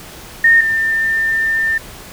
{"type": "tone pair in turn", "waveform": "sine", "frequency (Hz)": [1833, 1796.3], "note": ["A#6", "A6"], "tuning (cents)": [-30, 35], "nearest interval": "unison", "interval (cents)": 35, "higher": "first", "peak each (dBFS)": [-6, -13], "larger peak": "first", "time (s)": [[0.44, 0.61], [0.61, 1.78]], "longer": "second", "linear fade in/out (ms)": 5, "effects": ["pink hiss -35 dBFS RMS until 2.12 s"]}